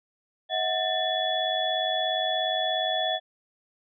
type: tone cluster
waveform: sine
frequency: 640 / 737 / 1783 / 3410 Hz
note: D#5 / F#5 / A6 / G#7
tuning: +49 / -7 / +22 / +45 cents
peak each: -29 / -29 / -34 / -28 dBFS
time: 0.49-3.2 s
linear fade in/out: 50 ms
effects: none